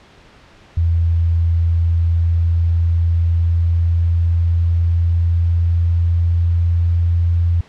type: tone with pitch glide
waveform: sine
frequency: 83.8 to 85.51 Hz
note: E2 to F2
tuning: +29 to -36 cents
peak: -12 dBFS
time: 0.77-7.61 s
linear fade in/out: 5 ms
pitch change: +35 cents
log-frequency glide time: 1.1-7.16 s
effects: pink hiss -46 dBFS RMS until 7.68 s + low-pass 4000 Hz 12 dB/octave